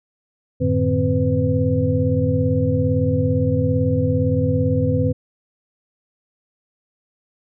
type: tone cluster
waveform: sine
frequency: 91.9 / 109.6 / 151 / 259.3 / 501 Hz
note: F#2 / A2 / D3 / C4 / B4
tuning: -11 / -6 / +48 / -15 / +25 cents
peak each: -22 dBFS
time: 0.6-5.13 s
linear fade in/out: 20 ms
effects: none